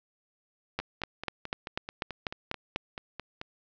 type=two click trains; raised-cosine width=0.3 ms; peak=-14 / -21 dBFS; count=9 / 13; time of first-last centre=0.79-2.76 / 0.8-3.414 s; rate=4.06 / 4.59 Hz; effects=resampled to 16000 Hz + 9-bit